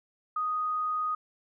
sine tone, 1244.5 Hz, D#6, in tune, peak -27 dBFS, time 0.36-1.15 s, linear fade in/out 5 ms, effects none

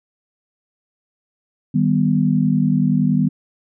sine chord, Eb augmented, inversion none, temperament equal, 155.56 / 196 / 246.9 Hz, Eb3 / G3 / B3, 0 / 0 / 0 cents, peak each -18 dBFS, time 1.74-3.29 s, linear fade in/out 10 ms, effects none

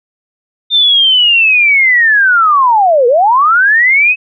sine linear two-way sweep, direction down then up, 3627 to 460 to 2589 Hz, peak -5 dBFS, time 0.7-4.16 s, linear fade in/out 50 ms, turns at 3.07 s, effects none

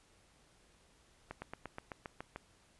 slowing click train, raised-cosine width 0.5 ms, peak -27 dBFS, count 9, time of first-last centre 1.31-2.36 s, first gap 110 ms, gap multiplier 1.05, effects pink hiss -67 dBFS RMS until 2.79 s + resampled to 24000 Hz

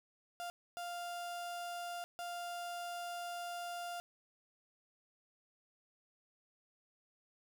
35% pulse tone bursts at uneven times, 698.5 Hz, F5, in tune, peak -39 dBFS, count 3, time 0.4-0.5 / 0.77-2.04 / 2.19-4 s, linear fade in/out 0 ms, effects none

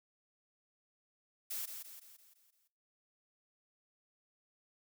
blue noise with echo, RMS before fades -40 dBFS, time 1.5-1.66 s, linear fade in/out 10 ms, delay 170 ms, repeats 6, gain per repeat -6 dB, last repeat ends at 2.68 s, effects noise-tail reverb RT60 0.4 s tail -18 dB re dry

